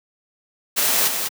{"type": "noise with echo", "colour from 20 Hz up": "white", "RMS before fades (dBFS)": -19, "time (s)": [0.76, 1.09], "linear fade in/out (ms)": 20, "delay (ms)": 200, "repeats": 1, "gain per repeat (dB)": -5, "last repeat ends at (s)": 1.29, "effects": ["high-pass 200 Hz 12 dB/octave"]}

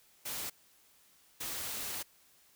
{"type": "noise bursts at uneven times", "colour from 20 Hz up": "white", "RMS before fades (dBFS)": -39, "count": 2, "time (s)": [[0.25, 0.5], [1.4, 2.03]], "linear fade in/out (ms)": 10, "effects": ["white hiss -65 dBFS RMS until 2.55 s"]}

